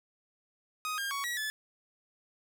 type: tone with pitch steps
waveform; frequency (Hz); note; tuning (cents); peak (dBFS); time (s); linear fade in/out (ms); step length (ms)
sawtooth; 1251 / 1609 / 1118 / 1921 / 1730; D#6 / G6 / C#6 / B6 / A6; +9 / +45 / +14 / -48 / -30; -29; 0.85-1.5; 0; 130
effects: none